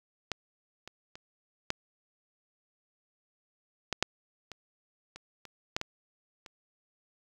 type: clicks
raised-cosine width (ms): 0.2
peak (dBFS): -14 / -26 / -28 / -12 / -13 / -7 / -25 / -27 / -29 / -12 / -17 / -29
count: 12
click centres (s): 0.317 / 0.876 / 1.155 / 1.704 / 3.927 / 4.026 / 4.517 / 5.16 / 5.453 / 5.765 / 5.814 / 6.462
effects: 8-bit